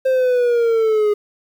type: linear sweep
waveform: triangle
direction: down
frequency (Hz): 527 to 412.7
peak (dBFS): -11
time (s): 0.05-1.14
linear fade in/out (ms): 10
effects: 8-bit